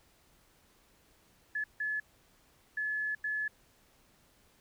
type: tone bursts at uneven times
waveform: sine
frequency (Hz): 1715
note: A6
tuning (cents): -45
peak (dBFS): -31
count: 4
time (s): 1.55-1.64 / 1.8-2 / 2.77-3.15 / 3.24-3.48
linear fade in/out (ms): 5
effects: pink hiss -66 dBFS RMS until 4.6 s